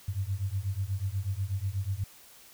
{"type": "beating tone pair", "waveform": "sine", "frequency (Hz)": [93.4, 101.6], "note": ["F#2", "G#2"], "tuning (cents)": [17, -38], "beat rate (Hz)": 8.2, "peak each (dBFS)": [-32, -32], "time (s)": [0.08, 2.04], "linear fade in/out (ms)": 5, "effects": ["white hiss -54 dBFS RMS until 2.53 s"]}